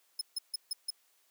sawtooth tone bursts, 5170 Hz, E8, 34 cents flat, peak -29 dBFS, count 5, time 0.19-0.905 s, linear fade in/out 5 ms, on 23 ms, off 150 ms, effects white hiss -70 dBFS RMS until 1.3 s + high-pass 400 Hz 12 dB/octave

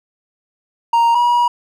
triangle tone pair in turn, 932.3 / 961.8 Hz, A#5 / B5, 0 / -46 cents, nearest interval minor second, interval 54 cents, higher second, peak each -8 / -9 dBFS, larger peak first, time 0.93-1.15 / 1.15-1.48 s, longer second, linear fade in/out 5 ms, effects none

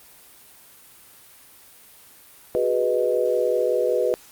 sine chord, G# minor seventh, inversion third, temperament equal, 370 / 415.3 / 493.9 / 622.3 Hz, F#4 / G#4 / B4 / D#5, 0 / 0 / 0 / 0 cents, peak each -26 / -26 / -21 / -26 dBFS, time 2.55-4.14 s, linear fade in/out 0 ms, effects white hiss -49 dBFS RMS until 4.31 s + Opus 32 kbps

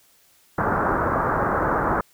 white low-pass noise, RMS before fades -22 dBFS, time 0.58-2.01 s, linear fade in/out 5 ms, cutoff 1500 Hz, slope 48 dB/octave, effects white hiss -58 dBFS RMS until 2.13 s

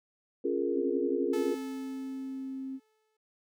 sine chord, Bb minor seventh, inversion first, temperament equal, 277.2 / 349.2 / 415.3 / 466.2 Hz, Db4 / F4 / Ab4 / Bb4, 0 / 0 / 0 / 0 cents, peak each -34 / -32 / -32 / -34 dBFS, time 0.44-1.55 s, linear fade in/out 10 ms
sine tone, 265.8 Hz, C4, 27 cents sharp, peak -35 dBFS, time 0.73-2.8 s, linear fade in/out 50 ms
sawtooth tone with exponential decay, 434.3 Hz, A4, 23 cents flat, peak -32 dBFS, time 1.33-3.17 s, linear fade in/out 5 ms, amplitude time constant 400 ms
effects none

